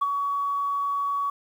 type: tone with ADSR envelope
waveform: sine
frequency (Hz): 1128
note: C#6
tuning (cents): +30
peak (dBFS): -17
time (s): 0.01-1.3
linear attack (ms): 13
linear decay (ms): 29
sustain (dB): -6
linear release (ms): 4
effects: tanh soft clip ceiling -16 dBFS + 9-bit